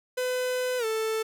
45% pulse tone with pitch glide, 504 to 441.3 Hz, B4 to A4, +35 to +5 cents, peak -26 dBFS, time 0.17-1.23 s, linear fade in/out 10 ms, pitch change -230 cents, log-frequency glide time 0.78-0.85 s, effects none

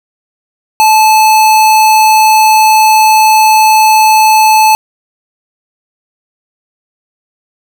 square tone, 869 Hz, A5, 22 cents flat, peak -4 dBFS, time 0.8-4.75 s, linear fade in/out 0 ms, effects none

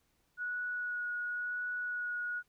sine tone with vibrato, 1461 Hz, F#6, 22 cents flat, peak -34 dBFS, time 0.37-2.43 s, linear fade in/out 50 ms, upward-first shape sine, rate 0.94 Hz, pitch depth 11 cents each way, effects pink hiss -75 dBFS RMS until 2.48 s

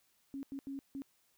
sine tone bursts at uneven times, 274.4 Hz, C#4, 17 cents flat, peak -39 dBFS, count 4, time 0.34-0.43 / 0.52-0.59 / 0.67-0.79 / 0.95-1.02 s, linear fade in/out 0 ms, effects white hiss -73 dBFS RMS until 1.37 s

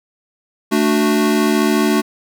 square chord, D major, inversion second, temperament equal with one note detuned, 220 / 293.7 / 368.5 Hz, A3 / D4 / F#4, 0 / 0 / -7 cents, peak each -17 / -18 / -19 dBFS, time 0.71-2.02 s, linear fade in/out 20 ms, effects none

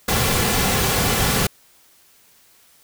pink noise with comb filter, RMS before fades -19 dBFS, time 0.08-1.47 s, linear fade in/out 5 ms, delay 3.2 ms, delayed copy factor -0.5, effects white hiss -54 dBFS RMS until 2.83 s

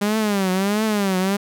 sawtooth tone with vibrato, 201.2 Hz, G3, 45 cents sharp, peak -14 dBFS, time 0.01-1.37 s, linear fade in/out 10 ms, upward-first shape triangle, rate 1.5 Hz, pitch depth 170 cents each way, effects none

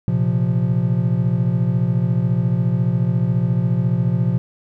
triangle chord, Bb suspended second, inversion none, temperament equal, 116.54 / 130.81 / 174.61 Hz, Bb2 / C3 / F3, 0 / 0 / 0 cents, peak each -18 dBFS, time 0.08-4.38 s, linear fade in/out 0 ms, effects none

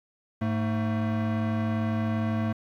square tone pair together, 105.19 / 222.9 Hz, G#2 / A3, +23 / +23 cents, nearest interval octave + minor second, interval 1300 cents, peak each -29 / -28 dBFS, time 0.41-2.53 s, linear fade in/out 10 ms, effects low-pass 2000 Hz 12 dB/octave + 10-bit

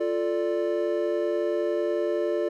triangle chord, D minor, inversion first, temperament equal, 349.2 / 440 / 587.3 Hz, F4 / A4 / D5, 0 / 0 / 0 cents, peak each -25 / -27 / -26 dBFS, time 0-2.49 s, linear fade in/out 10 ms, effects none

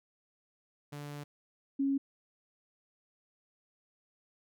sawtooth / sine tone pair in turn, 145.6 / 274.9 Hz, D3 / C#4, -15 / -14 cents, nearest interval major seventh, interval 1101 cents, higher second, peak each -37 / -27 dBFS, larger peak second, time 0.92-1.24 / 1.79-1.98 s, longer first, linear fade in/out 10 ms, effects none

